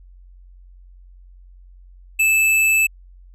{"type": "tone", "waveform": "square", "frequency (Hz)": 2625, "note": "E7", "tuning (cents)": -8, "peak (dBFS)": -14, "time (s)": [2.19, 2.87], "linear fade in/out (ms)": 10, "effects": ["added 45 Hz sine -42 dBFS peak until 3.34 s", "resampled to 32000 Hz"]}